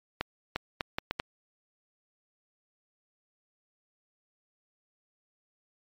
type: accelerating click train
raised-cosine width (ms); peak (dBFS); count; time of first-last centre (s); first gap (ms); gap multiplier
0.3; -13; 6; 0.21-1.199; 350; 0.71
effects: MP3 96 kbps